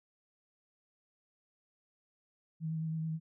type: tone with vibrato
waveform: sine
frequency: 159.9 Hz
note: D#3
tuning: 48 cents sharp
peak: -33 dBFS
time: 2.6-3.2 s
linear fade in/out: 50 ms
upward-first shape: sine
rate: 9.2 Hz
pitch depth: 19 cents each way
effects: none

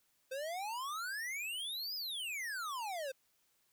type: exponential two-way sweep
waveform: square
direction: up then down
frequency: 510 to 5130 to 510 Hz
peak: -39 dBFS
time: 0.31-3.12 s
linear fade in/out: 10 ms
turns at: 1.95 s
effects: white hiss -75 dBFS RMS until 3.72 s

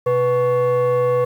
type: tone with frequency modulation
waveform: sine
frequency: 493.9 Hz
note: B4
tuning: in tune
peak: -12 dBFS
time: 0.06-1.25 s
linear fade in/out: 10 ms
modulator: 621 Hz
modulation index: 0.6
effects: tanh soft clip ceiling -13 dBFS + 8-bit

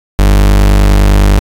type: tone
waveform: 40% pulse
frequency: 49.76 Hz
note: G1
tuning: 27 cents sharp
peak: -3 dBFS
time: 0.19-1.39 s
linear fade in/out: 0 ms
effects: AAC 64 kbps

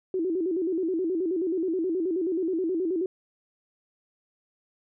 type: tone with vibrato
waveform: sine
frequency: 349.3 Hz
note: F4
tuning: in tune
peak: -24 dBFS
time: 0.14-3.06 s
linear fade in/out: 2 ms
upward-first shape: square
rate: 9.4 Hz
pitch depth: 120 cents each way
effects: none

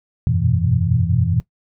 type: tone cluster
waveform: sine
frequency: 87.2 / 97.8 / 119.6 / 124 / 164.2 Hz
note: F2 / G2 / A#2 / B2 / E3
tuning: -2 / -4 / +45 / +7 / -6 cents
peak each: -21 dBFS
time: 0.27-1.4 s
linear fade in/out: 0 ms
effects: noise-tail reverb RT60 0.1 s tail -19 dB re dry

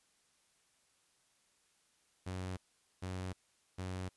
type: tone bursts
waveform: sawtooth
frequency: 92.5 Hz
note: F#2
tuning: in tune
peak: -35 dBFS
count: 3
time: 2.26-4.09 s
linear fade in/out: 10 ms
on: 310 ms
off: 450 ms
effects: white hiss -73 dBFS RMS until 4.16 s + resampled to 24000 Hz

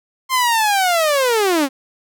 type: linear sweep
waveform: sawtooth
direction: down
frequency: 1059 to 257.9 Hz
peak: -10 dBFS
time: 0.29-1.69 s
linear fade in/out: 50 ms
effects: none

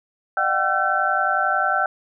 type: tone cluster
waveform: sine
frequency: 607 / 720 / 771 / 1350 / 1527 Hz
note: D#5 / F#5 / G5 / E6 / G6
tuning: -43 / -47 / -29 / +41 / -46 cents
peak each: -28 / -28 / -23 / -22 / -23 dBFS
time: 0.37-1.86 s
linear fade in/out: 2 ms
effects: none

